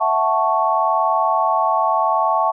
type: chord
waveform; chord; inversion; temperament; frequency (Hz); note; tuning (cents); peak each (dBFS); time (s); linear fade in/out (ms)
sine; F# minor seventh; third; equal; 659.3 / 740 / 880 / 1108.7; E5 / F#5 / A5 / C#6; 0 / 0 / 0 / 0; -21 / -22 / -19 / -19; 0-2.52; 20
effects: none